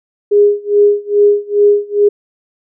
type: tone with tremolo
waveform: sine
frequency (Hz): 411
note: G#4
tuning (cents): -18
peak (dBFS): -4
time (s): 0.31-2.09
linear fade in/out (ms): 10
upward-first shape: sine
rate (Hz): 2.4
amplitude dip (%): 95
effects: none